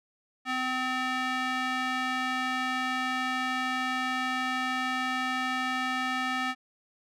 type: tone with band-pass filter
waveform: square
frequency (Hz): 256.7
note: C4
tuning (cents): -33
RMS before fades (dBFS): -30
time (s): 0.45-6.55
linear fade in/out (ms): 50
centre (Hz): 1800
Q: 1.2
effects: none